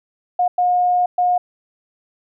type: tone bursts at uneven times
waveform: sine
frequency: 718 Hz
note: F5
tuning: 48 cents sharp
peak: -13 dBFS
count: 3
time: 0.39-0.48 / 0.58-1.06 / 1.18-1.38 s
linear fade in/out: 5 ms
effects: none

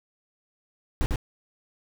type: noise with echo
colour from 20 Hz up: brown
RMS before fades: -23 dBFS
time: 1.01-1.06 s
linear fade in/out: 0 ms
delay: 98 ms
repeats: 1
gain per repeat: -2 dB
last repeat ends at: 1.158 s
effects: none

